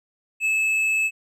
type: tone with tanh clipping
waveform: triangle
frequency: 2605 Hz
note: E7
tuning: 21 cents flat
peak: -20 dBFS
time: 0.4-1.11 s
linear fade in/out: 50 ms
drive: 10 dB
effects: none